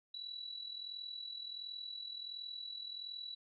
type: tone with amplitude modulation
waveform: sine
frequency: 3933 Hz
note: B7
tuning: 8 cents flat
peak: -40 dBFS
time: 0.14-3.35 s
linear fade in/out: 5 ms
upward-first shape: sine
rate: 41.4 Hz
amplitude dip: 65%
effects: none